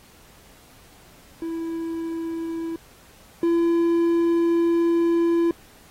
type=tone pair in turn; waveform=triangle; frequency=329.8 / 337.7 Hz; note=E4 / E4; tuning=+1 / +42 cents; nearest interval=unison; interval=41 cents; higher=second; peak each=-24 / -15 dBFS; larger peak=second; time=1.42-2.76 / 3.43-5.51 s; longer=second; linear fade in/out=2 ms; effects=pink hiss -52 dBFS RMS until 5.9 s + AAC 48 kbps